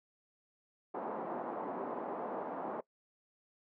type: band-pass noise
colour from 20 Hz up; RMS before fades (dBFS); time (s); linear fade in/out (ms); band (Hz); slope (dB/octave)
white; -40; 0.94-2.81; 10; 220 to 940; 24
effects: noise-tail reverb RT60 0.1 s tail -22 dB re dry